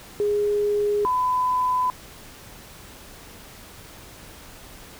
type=tone pair in turn; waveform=sine; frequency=413.5 / 1004.7 Hz; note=G#4 / B5; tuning=-8 / +29 cents; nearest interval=octave + minor third; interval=1537 cents; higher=second; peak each=-19 dBFS; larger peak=neither; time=0.2-1.05 / 1.05-1.9 s; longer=neither; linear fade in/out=0 ms; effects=pink hiss -44 dBFS RMS until 4.99 s